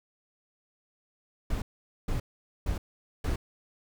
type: noise bursts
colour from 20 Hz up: brown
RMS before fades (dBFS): -29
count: 4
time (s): 1.5-3.36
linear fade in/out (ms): 5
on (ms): 120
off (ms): 460
effects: none